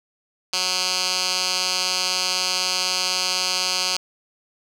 10% pulse tone with band-pass filter, 184 Hz, F#3, 9 cents flat, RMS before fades -23 dBFS, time 0.53-3.97 s, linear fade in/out 2 ms, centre 4800 Hz, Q 2.1, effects none

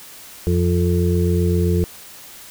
harmonic tone, 87.6 Hz, F2, 6 cents sharp, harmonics 1 / 2 / 4 / 5, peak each -17 / -20 / -23 / -24 dBFS, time 0.47-1.84 s, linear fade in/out 0 ms, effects white hiss -40 dBFS RMS until 2.5 s

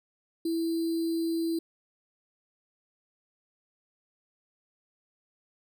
sine tone with sample-and-hold, 330.1 Hz, E4, 2 cents sharp, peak -26 dBFS, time 0.45-1.59 s, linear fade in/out 5 ms, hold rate 4410 Hz, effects none

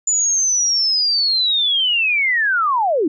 sine linear sweep, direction down, 7040 to 277.2 Hz, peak -14 dBFS, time 0.07-3.08 s, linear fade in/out 5 ms, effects none

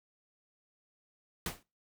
pink noise with exponential decay, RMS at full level -32 dBFS, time 1.46-1.63 s, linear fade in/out 2 ms, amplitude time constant 36 ms, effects noise-tail reverb RT60 0.3 s tail -24 dB re dry

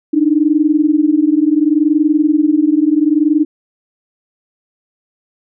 sine tone pair together, 293.7 / 314.4 Hz, D4 / D#4, 0 / +18 cents, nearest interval minor second, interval 118 cents, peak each -12 dBFS, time 0.13-3.45 s, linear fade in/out 10 ms, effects none

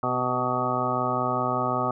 harmonic tone with a mistuned harmonic, 125.3 Hz, B2, 25 cents sharp, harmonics 1 / 2 / 3 / 4 / 5 / 6 / 7 / 9 / 10, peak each -33 / -32 / -34 / -35 / -31 / -31 / -33 / -30 / -29 dBFS, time 0.03-1.91 s, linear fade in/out 2 ms, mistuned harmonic 3, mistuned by +19 cents, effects none

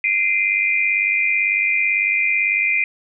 sine tone cluster, 2077 / 2370 / 2468 Hz, C7 / D7 / D#7, -13 / +15 / -15 cents, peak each -20 dBFS, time 0.04-2.84 s, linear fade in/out 2 ms, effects none

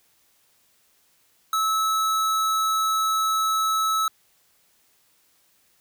square tone, 1300 Hz, E6, 24 cents flat, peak -21 dBFS, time 1.53-4.08 s, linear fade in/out 2 ms, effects white hiss -63 dBFS RMS until 5.8 s

